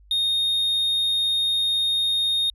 triangle tone, 3698 Hz, A#7, 15 cents flat, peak -18 dBFS, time 0.11-2.5 s, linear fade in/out 2 ms, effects added 50 Hz sine -49 dBFS peak until 2.54 s + resampled to 32000 Hz

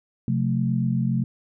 sine chord, F major, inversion second, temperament equal with one note detuned, 130.81 / 178.59 / 220 Hz, C3 / F3 / A3, 0 / +39 / 0 cents, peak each -23 / -26 / -25 dBFS, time 0.28-1.24 s, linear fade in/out 2 ms, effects none

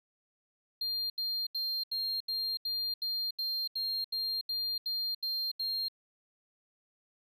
triangle tone bursts, 4200 Hz, C8, 6 cents sharp, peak -30 dBFS, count 14, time 0.81-5.884 s, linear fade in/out 5 ms, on 290 ms, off 78 ms, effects none

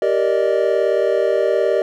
triangle chord, Eb major seventh, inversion first, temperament just, 388.9 / 466.7 / 583.4 / 622.3 Hz, G4 / Bb4 / D5 / Eb5, -14 / +2 / -12 / 0 cents, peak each -18 dBFS, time 0.02-1.82 s, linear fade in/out 2 ms, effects none

